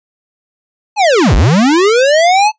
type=linear two-way sweep; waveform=square; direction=down then up; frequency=880 to 38.24 to 880 Hz; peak=-7 dBFS; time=0.96-2.52 s; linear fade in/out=50 ms; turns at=1.35 s; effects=noise-tail reverb RT60 0.1 s tail -19 dB re dry + resampled to 16000 Hz